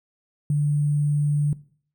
sine tone with sample-and-hold, 146.83 Hz, D3, in tune, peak -18 dBFS, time 0.5-1.53 s, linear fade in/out 2 ms, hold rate 8820 Hz, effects noise-tail reverb RT60 0.5 s tail -19 dB re dry

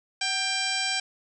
harmonic tone with a mistuned harmonic, 792 Hz, G5, 18 cents sharp, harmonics 1 / 2 / 3 / 4 / 5 / 6 / 7 / 8 / 9 / 10, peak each -35 / -33 / -31 / -33 / -36 / -34 / -33 / -43 / -44 / -35 dBFS, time 0.21-1 s, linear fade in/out 5 ms, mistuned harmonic 1, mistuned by -70 cents, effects none

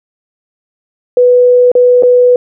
sine tone with dropouts, 493.9 Hz, B4, in tune, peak -3 dBFS, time 1.17-2.36 s, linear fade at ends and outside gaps 2 ms, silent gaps 1.717-1.752 / 2.025-2.033 s, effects none

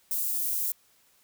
white high-pass noise, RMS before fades -29 dBFS, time 0.11-0.72 s, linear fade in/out 2 ms, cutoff 12000 Hz, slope 12 dB/octave, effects white hiss -64 dBFS RMS until 1.23 s

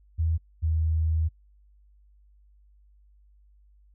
sine tone pair in turn, 81.1 / 79.89 Hz, E2 / D#2, -28 / +46 cents, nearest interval unison, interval 26 cents, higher first, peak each -22 dBFS, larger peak neither, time 0.18-0.38 / 0.62-1.29 s, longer second, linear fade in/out 20 ms, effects noise-tail reverb RT60 0.1 s tail -20 dB re dry + added 50 Hz sine -55 dBFS peak until 3.94 s

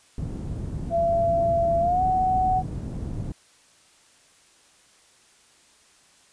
white low-pass noise, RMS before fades -31 dBFS, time 0.18-3.32 s, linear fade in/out 2 ms, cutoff 150 Hz, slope 12 dB/octave
sine tone with pitch glide, 676 to 745.7 Hz, E5 to F#5, +43 to +13 cents, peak -19 dBFS, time 0.9-2.63 s, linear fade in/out 50 ms, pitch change +170 cents, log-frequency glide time 1.8-2.02 s
effects white hiss -57 dBFS RMS until 6.32 s + resampled to 22050 Hz

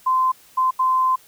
sine tone bursts at uneven times, 1034 Hz, C6, 21 cents flat, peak -15 dBFS, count 3, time 0.06-0.32 / 0.57-0.71 / 0.79-1.16 s, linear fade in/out 10 ms, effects white hiss -51 dBFS RMS until 1.27 s

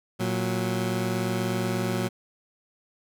20% pulse tone pair together, 116.54 / 185 Hz, A#2 / F#3, 0 / 0 cents, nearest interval minor sixth, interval 800 cents, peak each -23 dBFS, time 0.19-2.09 s, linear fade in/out 20 ms, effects none

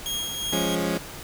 sawtooth tone with tremolo, 3262 Hz, G#7, 32 cents flat, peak -23 dBFS, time 0.06-0.75 s, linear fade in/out 0 ms, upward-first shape sine, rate 2.8 Hz, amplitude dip 40%
20% pulse chord, Db major, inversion first, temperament equal, 174.61 / 207.7 / 277.2 Hz, F3 / Ab3 / Db4, 0 / 0 / 0 cents, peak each -22 / -24 / -24 dBFS, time 0.52-0.98 s, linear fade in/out 10 ms
effects pink hiss -39 dBFS RMS until 1.23 s

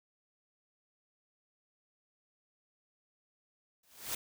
white noise with exponential growth, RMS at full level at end -33 dBFS, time 3.83-4.15 s, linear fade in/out 5 ms, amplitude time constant 69 ms, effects none

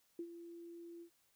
sine tone with ADSR envelope, 340.3 Hz, F4, 45 cents flat, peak -39 dBFS, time 0.19-1.1 s, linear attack 3 ms, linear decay 69 ms, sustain -10 dB, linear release 86 ms, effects white hiss -75 dBFS RMS until 1.35 s

